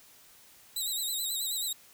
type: tone with vibrato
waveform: 15% pulse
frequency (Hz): 3876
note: B7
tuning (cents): -33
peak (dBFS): -24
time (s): 0.76-1.73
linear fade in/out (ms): 5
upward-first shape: sine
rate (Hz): 9.3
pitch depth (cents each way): 77
effects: white hiss -57 dBFS RMS until 1.93 s